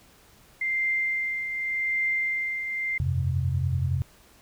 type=tone with tremolo; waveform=sine; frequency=2093 Hz; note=C7; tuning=in tune; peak=-22 dBFS; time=0.61-2.98 s; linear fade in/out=5 ms; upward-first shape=triangle; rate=0.86 Hz; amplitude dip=55%
type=chord; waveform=sine; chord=F suspended second; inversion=none; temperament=equal; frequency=87.31 / 98 / 130.81 Hz; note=F2 / G2 / C3; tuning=0 / 0 / 0 cents; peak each=-26 / -32 / -26 dBFS; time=3-4.02 s; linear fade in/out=0 ms
effects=pink hiss -56 dBFS RMS until 4.41 s